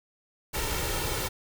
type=noise with comb filter; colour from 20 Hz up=pink; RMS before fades=-30 dBFS; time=0.53-1.29 s; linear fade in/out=20 ms; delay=2.2 ms; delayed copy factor=+0.6; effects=none